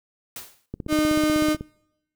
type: noise with exponential decay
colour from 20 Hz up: white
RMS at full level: -33 dBFS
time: 0.36-0.66 s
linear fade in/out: 2 ms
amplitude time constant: 65 ms
type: click train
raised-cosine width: 3 ms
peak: -18 dBFS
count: 15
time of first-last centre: 0.74-1.61 s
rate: 16.1 Hz
type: tone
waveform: 35% pulse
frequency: 306 Hz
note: D#4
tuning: 29 cents flat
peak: -17 dBFS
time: 0.88-1.57 s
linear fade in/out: 50 ms
effects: noise-tail reverb RT60 0.9 s tail -26 dB re dry